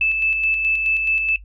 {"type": "tone with tremolo", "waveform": "sine", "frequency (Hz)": 2627, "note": "E7", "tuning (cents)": -7, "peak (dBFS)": -15, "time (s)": [0.01, 1.36], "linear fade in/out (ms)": 2, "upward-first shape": "square", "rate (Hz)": 4.7, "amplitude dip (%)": 35, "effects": ["noise-tail reverb RT60 0.1 s tail -17 dB re dry", "added 50 Hz sine -38 dBFS peak until 1.44 s"]}